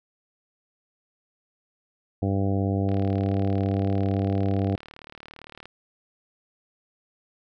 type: harmonic tone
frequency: 98 Hz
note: G2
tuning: in tune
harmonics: 1 / 2 / 3 / 4 / 5 / 6 / 7 / 8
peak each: -24 / -28 / -29 / -34 / -34 / -39 / -35 / -42 dBFS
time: 2.22-4.76 s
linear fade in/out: 5 ms
type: click train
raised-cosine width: 0.3 ms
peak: -26 dBFS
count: 105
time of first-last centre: 2.89-5.656 s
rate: 37.6 Hz
effects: none